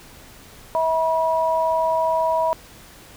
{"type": "tone pair together", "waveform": "sine", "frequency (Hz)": [646, 967.9], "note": ["E5", "B5"], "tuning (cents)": [-35, -35], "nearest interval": "perfect fifth", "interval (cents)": 700, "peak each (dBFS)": -20, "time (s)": [0.75, 2.53], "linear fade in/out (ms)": 0, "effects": ["pink hiss -45 dBFS RMS until 3.16 s"]}